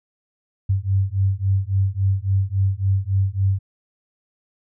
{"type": "beating tone pair", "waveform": "sine", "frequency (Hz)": [95.3, 98.9], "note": ["G2", "G2"], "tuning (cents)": [-48, 16], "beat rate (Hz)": 3.6, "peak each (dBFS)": -20, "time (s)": [0.69, 3.59], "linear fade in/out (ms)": 10, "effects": []}